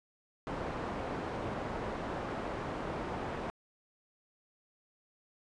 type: low-pass noise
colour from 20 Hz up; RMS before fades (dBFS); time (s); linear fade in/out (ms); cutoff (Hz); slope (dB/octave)
white; -38; 0.47-3.5; 0; 840; 12
effects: resampled to 22050 Hz